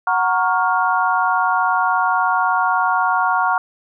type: chord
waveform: sine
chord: Gb major seventh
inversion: none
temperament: equal with one note detuned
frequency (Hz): 740 / 932.3 / 1108.7 / 1406.6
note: Gb5 / Bb5 / Db6 / F6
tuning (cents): 0 / 0 / 0 / +12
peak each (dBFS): -20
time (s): 0.07-3.58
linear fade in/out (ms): 2
effects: none